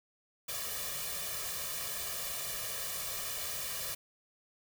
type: noise with comb filter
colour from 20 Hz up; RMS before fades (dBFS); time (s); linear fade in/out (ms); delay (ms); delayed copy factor
white; -38; 0.48-3.95; 10; 1.7; +0.85
effects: none